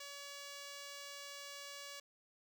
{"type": "tone", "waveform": "5% pulse", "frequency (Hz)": 567, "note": "C#5", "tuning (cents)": 39, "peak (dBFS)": -36, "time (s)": [0, 2], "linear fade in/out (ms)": 5, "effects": []}